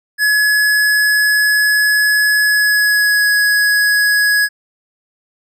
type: tone with pitch glide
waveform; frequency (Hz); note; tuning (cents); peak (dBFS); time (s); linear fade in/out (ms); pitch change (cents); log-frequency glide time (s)
square; 1695 to 1672.6; G#6 to G#6; +35 to +12; -11; 0.18-4.49; 50; -23; 2.44-3.28
effects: none